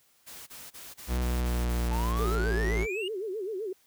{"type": "noise bursts", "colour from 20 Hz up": "white", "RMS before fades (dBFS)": -45, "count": 9, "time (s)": [0.26, 2.366], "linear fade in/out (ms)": 20, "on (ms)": 210, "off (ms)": 27}
{"type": "tone with pitch glide", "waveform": "45% pulse", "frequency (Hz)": [61.74, 55.64], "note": ["B1", "A1"], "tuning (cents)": [0, 20], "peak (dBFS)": -26, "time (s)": [1.07, 2.87], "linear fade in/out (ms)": 50, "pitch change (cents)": -180, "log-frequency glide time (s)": [1.21, 2.71]}
{"type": "exponential sweep", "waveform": "triangle", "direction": "up", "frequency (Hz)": [859, 2900], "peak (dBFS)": -32, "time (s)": [1.91, 3.08], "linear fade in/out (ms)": 2}
{"type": "tone with vibrato", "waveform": "sine", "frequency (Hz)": 405, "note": "G#4", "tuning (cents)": -43, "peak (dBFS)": -31, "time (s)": [2.19, 3.73], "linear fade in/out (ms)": 5, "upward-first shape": "sine", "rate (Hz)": 7.8, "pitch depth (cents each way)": 190}
{"effects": ["white hiss -65 dBFS RMS until 3.86 s"]}